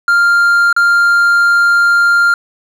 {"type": "tone with dropouts", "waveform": "triangle", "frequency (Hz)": 1396.9, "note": "F6", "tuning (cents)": 0, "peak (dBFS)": -5, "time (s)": [0.08, 2.34], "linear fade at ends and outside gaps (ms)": 2, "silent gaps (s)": [0.728, 0.764], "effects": []}